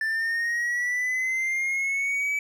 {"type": "linear sweep", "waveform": "triangle", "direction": "up", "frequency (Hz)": [1763, 2299], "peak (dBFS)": -22, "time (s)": [0.01, 2.39], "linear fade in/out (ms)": 2, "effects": []}